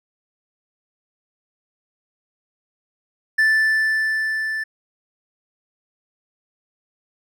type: tone with level ramp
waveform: triangle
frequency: 1760 Hz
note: A6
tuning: in tune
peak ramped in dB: -11 to -21 dBFS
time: 3.38-4.64 s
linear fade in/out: 10 ms
effects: none